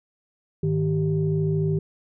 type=tone cluster; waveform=sine; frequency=102.6 / 156 / 390.3 Hz; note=G#2 / D#3 / G4; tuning=-21 / +5 / -8 cents; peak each=-29 / -21 / -26 dBFS; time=0.63-1.79 s; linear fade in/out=5 ms; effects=tanh soft clip ceiling -11 dBFS